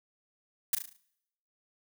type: noise with echo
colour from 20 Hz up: blue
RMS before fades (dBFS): -26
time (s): 0.73-0.75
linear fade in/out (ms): 2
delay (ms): 36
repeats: 6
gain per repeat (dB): -6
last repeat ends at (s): 0.966
effects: noise-tail reverb RT60 0.8 s tail -24 dB re dry